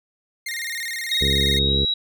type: tone with vibrato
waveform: sawtooth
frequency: 1975.5 Hz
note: B6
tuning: in tune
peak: -23 dBFS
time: 0.46-1.59 s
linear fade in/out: 5 ms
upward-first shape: square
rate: 19 Hz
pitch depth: 110 cents each way
type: tone with pitch glide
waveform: sine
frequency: 3765 to 3871 Hz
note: A#7 to B7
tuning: +16 to -35 cents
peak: -19 dBFS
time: 1.11-1.94 s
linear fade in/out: 5 ms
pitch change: +49 cents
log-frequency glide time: 1.6-1.8 s
type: harmonic tone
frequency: 69 Hz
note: C#2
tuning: 7 cents flat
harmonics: 1 / 2 / 3 / 4 / 5 / 6 / 7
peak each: -23 / -26 / -29 / -33 / -33 / -29 / -33 dBFS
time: 1.21-1.85 s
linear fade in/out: 5 ms
effects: none